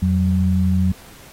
sine tone pair together, 86.6 / 185.95 Hz, F2 / F#3, -14 / +9 cents, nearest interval octave + minor second, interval 1323 cents, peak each -17 dBFS, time 0.02-0.92 s, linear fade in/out 5 ms, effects pink hiss -44 dBFS RMS until 1.32 s + AAC 48 kbps

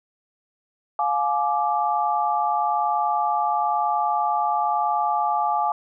sine chord, D diminished, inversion first, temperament just, 704.8 / 845.8 / 1174.7 Hz, F5 / Ab5 / D6, +16 / +31 / 0 cents, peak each -25 / -22 / -25 dBFS, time 0.99-5.72 s, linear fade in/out 2 ms, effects none

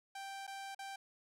sawtooth tone with dropouts, 784 Hz, G5, in tune, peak -40 dBFS, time 0.15-0.96 s, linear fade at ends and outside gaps 5 ms, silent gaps 0.468-0.476 / 0.748-0.79 s, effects low-pass 11000 Hz 12 dB/octave

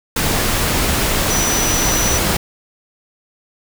sine tone in noise, 5920 Hz, F#8, in tune, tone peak -19 dBFS, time 1.3-2.18 s, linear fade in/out 5 ms, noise pink, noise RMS -17 dBFS, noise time 0.16-2.37 s, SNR -5 dB, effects none

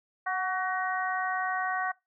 harmonic tone with a mistuned harmonic, 376 Hz, F#4, 28 cents sharp, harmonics 2 / 3 / 4 / 5, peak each -31 / -33 / -34 / -35 dBFS, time 0.26-1.92 s, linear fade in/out 10 ms, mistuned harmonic 2, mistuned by -29 cents, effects noise-tail reverb RT60 0.2 s tail -22 dB re dry

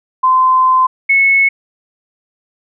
sine tone pair in turn, 1032 / 2197 Hz, C6 / C#7, -24 / -16 cents, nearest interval octave + minor second, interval 1308 cents, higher second, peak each -7 dBFS, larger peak neither, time 0.23-0.87 / 1.09-1.49 s, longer first, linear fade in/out 10 ms, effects none

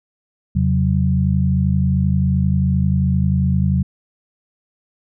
sine tone cluster, 82.2 / 134.9 / 185 Hz, E2 / C#3 / F#3, -4 / -47 / 0 cents, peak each -18 dBFS, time 0.55-3.83 s, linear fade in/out 10 ms, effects none

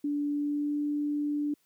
sine tone with pitch glide, 290.5 to 293.4 Hz, D4 to D4, -19 to -2 cents, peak -27 dBFS, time 0.04-1.54 s, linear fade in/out 5 ms, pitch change +17 cents, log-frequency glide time 0.3-0.79 s, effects white hiss -71 dBFS RMS until 1.65 s + high-pass 80 Hz 12 dB/octave

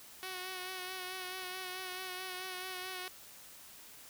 5% pulse tone with vibrato, 370 Hz, F#4, in tune, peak -29 dBFS, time 0.23-3.08 s, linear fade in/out 0 ms, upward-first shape sine, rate 4.6 Hz, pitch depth 27 cents each way, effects white hiss -54 dBFS RMS until 4.09 s

